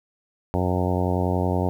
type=harmonic tone; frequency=90.7 Hz; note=F#2; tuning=34 cents flat; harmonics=1 / 2 / 3 / 4 / 5 / 6 / 7 / 8 / 9 / 10; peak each=-24 / -27 / -29 / -30 / -31 / -32 / -32 / -33 / -34 / -34 dBFS; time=0.54-1.69 s; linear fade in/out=0 ms; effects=9-bit